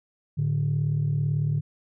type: tone pair together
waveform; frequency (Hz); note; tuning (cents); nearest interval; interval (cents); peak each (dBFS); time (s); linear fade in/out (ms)
sine; 108.75 / 146.83; A2 / D3; -20 / 0; perfect fourth; 520; -26 / -22; 0.37-1.61; 20
effects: tanh soft clip ceiling -17 dBFS